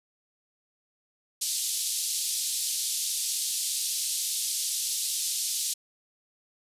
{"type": "band-pass noise", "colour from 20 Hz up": "white", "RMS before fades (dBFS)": -30, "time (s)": [1.41, 5.74], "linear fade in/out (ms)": 10, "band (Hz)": [3600, 11000], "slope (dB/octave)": 24, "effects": ["resampled to 32000 Hz"]}